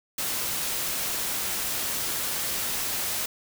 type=noise; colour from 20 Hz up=white; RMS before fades=-29 dBFS; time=0.18-3.26 s; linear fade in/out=5 ms; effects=none